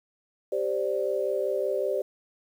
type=chord; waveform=sine; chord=G suspended fourth; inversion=none; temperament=just; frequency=392 / 522.7 / 588 Hz; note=G4 / C5 / D5; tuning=0 / -2 / +2 cents; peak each=-29 dBFS; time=0.52-2.02 s; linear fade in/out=5 ms; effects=9-bit